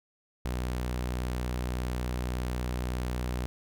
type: tone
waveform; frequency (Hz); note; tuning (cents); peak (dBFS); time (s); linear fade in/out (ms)
sawtooth; 61.74; B1; 0; -26; 0.45-3.46; 0
effects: none